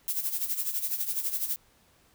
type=noise with tremolo; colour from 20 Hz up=violet; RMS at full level=-28 dBFS; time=0.08-1.56 s; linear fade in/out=0 ms; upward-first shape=sine; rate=12 Hz; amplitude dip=70%; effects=pink hiss -63 dBFS RMS until 2.14 s